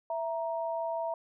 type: tone pair together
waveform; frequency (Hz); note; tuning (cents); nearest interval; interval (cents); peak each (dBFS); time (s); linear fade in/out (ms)
sine; 662 / 936.2; E5 / A#5; +7 / +7; tritone; 600; -32 / -35; 0.1-1.14; 2
effects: none